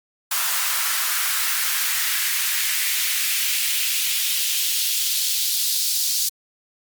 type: noise with high-pass filter sweep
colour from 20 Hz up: white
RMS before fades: -22 dBFS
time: 0.31-6.29 s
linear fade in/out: 5 ms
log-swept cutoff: 1100 to 4700 Hz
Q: 1.7
effects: Opus 48 kbps